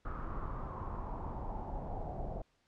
brown noise with low-pass filter sweep, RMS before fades -40 dBFS, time 0.05-2.42 s, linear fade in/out 5 ms, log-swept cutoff 1300 to 680 Hz, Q 5.4, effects pink hiss -74 dBFS RMS until 2.67 s + low-pass 6000 Hz 12 dB/octave

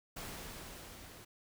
pink noise with level ramp, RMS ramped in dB -44 to -54 dBFS, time 0.16-1.25 s, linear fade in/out 10 ms, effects none

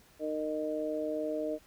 harmonic tone, 153.8 Hz, D#3, 20 cents flat, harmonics 2 / 3 / 4, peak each -36 / -37 / -34 dBFS, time 0.19-1.59 s, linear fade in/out 50 ms, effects pink hiss -61 dBFS RMS until 1.66 s

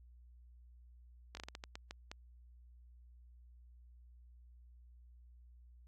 slowing click train, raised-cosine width 0.2 ms, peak -28 dBFS, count 10, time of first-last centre 1.35-2.115 s, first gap 21 ms, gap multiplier 1.33, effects added 60 Hz sine -57 dBFS peak until 5.87 s + AAC 48 kbps

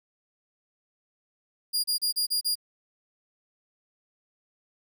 sawtooth tone bursts, 4835 Hz, D8, 50 cents sharp, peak -21 dBFS, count 6, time 1.73-2.555 s, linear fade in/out 20 ms, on 110 ms, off 33 ms, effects none

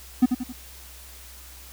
triangle tone with echo, 250.1 Hz, B3, 22 cents sharp, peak -10 dBFS, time 0.22-0.26 s, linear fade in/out 10 ms, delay 89 ms, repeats 3, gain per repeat -7 dB, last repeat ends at 0.527 s, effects added 63 Hz sine -46 dBFS peak until 1.72 s + white hiss -46 dBFS RMS until 1.72 s

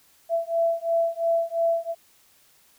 sine beating tone pair, 667 / 669.9 Hz, E5 / E5, +20 / +28 cents, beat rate 2.9 Hz, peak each -24 dBFS, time 0.29-1.95 s, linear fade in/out 50 ms, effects white hiss -59 dBFS RMS until 2.78 s

